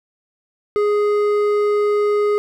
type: tone with hard clipping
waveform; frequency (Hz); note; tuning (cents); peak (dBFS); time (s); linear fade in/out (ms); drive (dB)
sine; 415.3; G#4; 0; -16; 0.76-2.38; 0; 8
effects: none